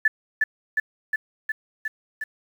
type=tone with echo; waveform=sine; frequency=1744 Hz; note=A6; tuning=16 cents flat; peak=-14 dBFS; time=0.05-0.08 s; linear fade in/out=5 ms; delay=360 ms; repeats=6; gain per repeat=-2 dB; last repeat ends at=2.24 s; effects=8-bit